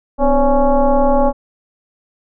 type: tone with frequency modulation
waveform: sine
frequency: 291.8 Hz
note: D4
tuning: 11 cents flat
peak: -9 dBFS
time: 0.18-1.33 s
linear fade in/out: 50 ms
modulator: 273 Hz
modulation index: 2.2
effects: none